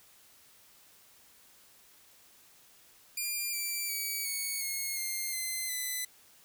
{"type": "tone with pitch steps", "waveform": "5% pulse", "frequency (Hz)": [2399, 2339, 2280, 2223, 2167, 2113, 2060, 2008], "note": ["D7", "D7", "C#7", "C#7", "C#7", "C7", "C7", "B6"], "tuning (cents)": [36, -8, 48, 4, -40, 16, -28, 28], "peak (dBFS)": -23, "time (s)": [3.17, 6.05], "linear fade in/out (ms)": 5, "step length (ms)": 360, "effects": ["white hiss -60 dBFS RMS until 6.44 s"]}